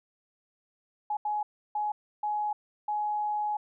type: tone bursts at uneven times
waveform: sine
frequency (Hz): 840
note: G#5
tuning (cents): +19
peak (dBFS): -27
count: 5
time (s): 1.1-1.17 / 1.25-1.43 / 1.75-1.92 / 2.23-2.53 / 2.88-3.57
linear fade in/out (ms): 5
effects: none